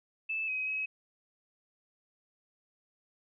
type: tone with pitch steps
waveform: sine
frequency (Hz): 2627 / 2530 / 2555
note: E7 / D#7 / D#7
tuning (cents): -7 / +28 / +45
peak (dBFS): -31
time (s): 0.29-0.86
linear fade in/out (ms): 10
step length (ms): 190
effects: none

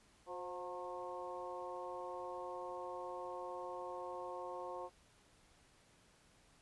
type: harmonic tone with a mistuned harmonic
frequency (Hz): 180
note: F#3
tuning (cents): -47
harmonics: 2 / 3 / 4 / 5 / 6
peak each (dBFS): -50 / -47 / -51 / -49 / -50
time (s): 0.26-4.9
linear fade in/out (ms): 50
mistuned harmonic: 3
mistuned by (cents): -41
effects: pink hiss -68 dBFS RMS until 6.61 s + resampled to 24000 Hz

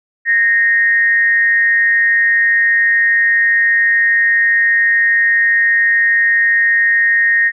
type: tone with frequency modulation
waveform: sine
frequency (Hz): 1854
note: A#6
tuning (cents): -10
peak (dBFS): -9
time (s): 0.25-7.52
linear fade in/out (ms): 50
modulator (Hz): 203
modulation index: 0.36
effects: none

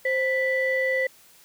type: tone pair together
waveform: sine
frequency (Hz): 523.3 / 1975.7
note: C5 / B6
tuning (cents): 0 / 0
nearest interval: octave + major seventh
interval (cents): 2300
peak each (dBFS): -23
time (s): 0.05-1.07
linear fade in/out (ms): 5
effects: tanh soft clip ceiling -15 dBFS + white hiss -54 dBFS RMS until 1.44 s

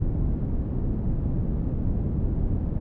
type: low-pass noise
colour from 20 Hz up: pink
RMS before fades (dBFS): -25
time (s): 0-2.8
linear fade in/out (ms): 20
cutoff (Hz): 230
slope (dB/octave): 12
effects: none

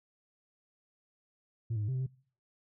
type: tone with pitch steps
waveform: sine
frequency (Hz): 114.5 / 106.1 / 103.9 / 131.3 / 129.2 / 131.2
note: A#2 / G#2 / G#2 / C3 / C3 / C3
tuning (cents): -31 / +38 / +1 / +6 / -21 / +5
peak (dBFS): -28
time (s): 1.7-2.066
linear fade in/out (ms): 10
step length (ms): 61
effects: noise-tail reverb RT60 0.5 s tail -24 dB re dry + tanh soft clip ceiling -29 dBFS

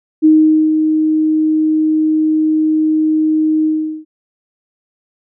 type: tone with ADSR envelope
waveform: sine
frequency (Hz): 311.8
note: D#4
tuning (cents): +4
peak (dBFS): -4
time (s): 0.22-4.05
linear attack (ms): 30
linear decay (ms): 460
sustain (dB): -6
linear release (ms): 400
effects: none

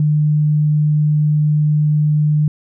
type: tone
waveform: sine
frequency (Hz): 150.7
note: D3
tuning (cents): +45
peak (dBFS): -11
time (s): 0-2.48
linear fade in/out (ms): 2
effects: none

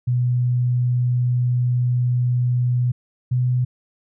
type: tone pair in turn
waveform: sine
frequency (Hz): 123.47 / 125.12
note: B2 / B2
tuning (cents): 0 / +23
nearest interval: unison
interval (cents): 23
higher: second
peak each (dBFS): -16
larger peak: neither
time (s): 0.07-2.92 / 3.31-3.65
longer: first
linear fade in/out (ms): 10
effects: none

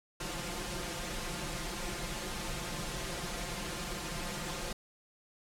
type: noise with comb filter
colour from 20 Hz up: pink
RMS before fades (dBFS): -38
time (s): 0.2-4.73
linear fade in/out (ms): 5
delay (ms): 5.7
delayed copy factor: +1
effects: low-pass 10000 Hz 12 dB/octave

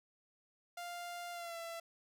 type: tone with pitch glide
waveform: sawtooth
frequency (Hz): 698.5 to 670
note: F5 to E5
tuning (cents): 0 to +28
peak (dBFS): -39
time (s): 0.77-1.8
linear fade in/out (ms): 5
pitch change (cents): -72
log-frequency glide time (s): 1.32-1.58
effects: none

